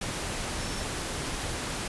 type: tone in noise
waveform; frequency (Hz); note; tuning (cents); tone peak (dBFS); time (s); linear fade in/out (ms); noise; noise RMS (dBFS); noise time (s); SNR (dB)
sine; 5410; E8; +44; -44; 0.6-0.84; 5; pink; -33; 0.01-1.88; -14
effects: resampled to 24000 Hz